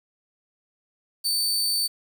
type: tone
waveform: sawtooth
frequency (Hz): 4551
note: C#8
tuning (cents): +45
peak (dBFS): -19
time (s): 1.24-1.88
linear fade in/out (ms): 20
effects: 8-bit